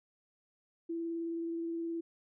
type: tone with vibrato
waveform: sine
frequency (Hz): 333.5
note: E4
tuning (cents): +20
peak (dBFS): -34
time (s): 0.89-2.01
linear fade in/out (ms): 10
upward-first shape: triangle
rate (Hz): 19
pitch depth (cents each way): 15
effects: none